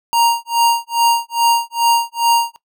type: tone with tremolo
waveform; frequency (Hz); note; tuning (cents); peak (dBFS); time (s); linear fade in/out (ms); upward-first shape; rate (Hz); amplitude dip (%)
square; 934; A#5; +3; -10; 0.13-2.56; 0; sine; 2.4; 100
effects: noise-tail reverb RT60 0.1 s tail -18 dB re dry